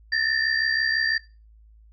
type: tone cluster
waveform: sine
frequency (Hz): 1762 / 1828 / 4709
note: A6 / A#6 / D8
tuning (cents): +2 / -34 / +4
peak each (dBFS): -24 / -24 / -28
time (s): 0.12-1.18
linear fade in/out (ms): 5
effects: noise-tail reverb RT60 0.3 s tail -20 dB re dry + added 54 Hz sine -49 dBFS peak until 1.92 s